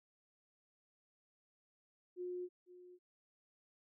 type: tone with echo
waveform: sine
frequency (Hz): 359.3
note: F4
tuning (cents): +49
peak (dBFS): -40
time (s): 2.16-2.49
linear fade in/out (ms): 50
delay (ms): 500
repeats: 1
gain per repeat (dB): -15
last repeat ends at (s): 2.99
effects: none